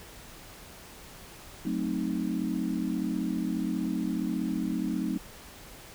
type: chord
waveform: sine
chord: F# diminished seventh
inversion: none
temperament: equal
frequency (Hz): 185 / 220 / 261.6 / 311.1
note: F#3 / A3 / C4 / Eb4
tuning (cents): 0 / 0 / 0 / 0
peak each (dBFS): -33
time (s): 1.65-5.18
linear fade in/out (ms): 5
effects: pink hiss -48 dBFS RMS until 5.94 s